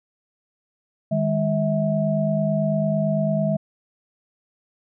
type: tone cluster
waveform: sine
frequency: 155.2 / 204.2 / 646 Hz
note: D#3 / G#3 / E5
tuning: -4 / -29 / -35 cents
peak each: -23 dBFS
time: 1.11-3.57 s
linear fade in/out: 10 ms
effects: none